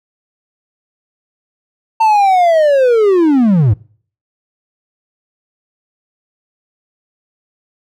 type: linear sweep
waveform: triangle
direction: down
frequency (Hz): 904 to 93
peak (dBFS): -5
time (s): 2-3.74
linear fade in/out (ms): 10
effects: noise-tail reverb RT60 0.5 s tail -24 dB re dry